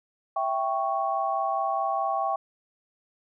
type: chord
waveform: sine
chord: C# diminished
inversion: first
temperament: equal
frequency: 659.3 / 784 / 1108.7 Hz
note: E5 / G5 / C#6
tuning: 0 / 0 / 0 cents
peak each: -30 / -27 / -29 dBFS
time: 0.36-2.36 s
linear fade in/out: 5 ms
effects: none